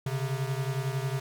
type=beating tone pair; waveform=square; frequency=130.81 / 141.81 Hz; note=C3 / C#3; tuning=0 / +40 cents; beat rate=11 Hz; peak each=-31 / -34 dBFS; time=0.06-1.2 s; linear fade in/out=5 ms; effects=none